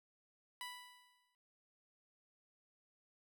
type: tone with exponential decay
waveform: 15% pulse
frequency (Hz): 987.8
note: B5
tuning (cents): 0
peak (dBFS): -36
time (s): 0.61-1.35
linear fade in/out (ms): 1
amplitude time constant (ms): 160
effects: none